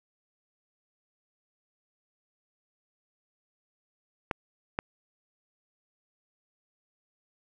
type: clicks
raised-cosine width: 0.5 ms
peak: -13 dBFS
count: 2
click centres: 4.312 / 4.789 s
effects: none